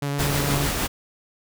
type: tone with vibrato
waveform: sawtooth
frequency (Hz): 141.9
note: C#3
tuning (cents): +41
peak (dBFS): -20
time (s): 0.02-0.67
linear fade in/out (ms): 5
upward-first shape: square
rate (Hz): 9.1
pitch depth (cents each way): 11
type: noise with tremolo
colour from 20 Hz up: pink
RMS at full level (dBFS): -24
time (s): 0.18-0.88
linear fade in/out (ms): 20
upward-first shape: sine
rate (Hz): 6.6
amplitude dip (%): 25
effects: none